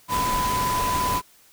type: tone in noise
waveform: sine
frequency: 1000 Hz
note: B5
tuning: 21 cents sharp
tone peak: -22 dBFS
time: 0.08-1.22 s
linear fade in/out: 50 ms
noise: pink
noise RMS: -28 dBFS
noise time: 0.08-1.22 s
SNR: +3 dB
effects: white hiss -55 dBFS RMS until 1.52 s